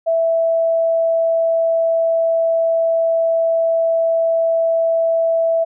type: tone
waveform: sine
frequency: 659.3 Hz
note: E5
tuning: in tune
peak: -13 dBFS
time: 0.06-5.65 s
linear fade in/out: 20 ms
effects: none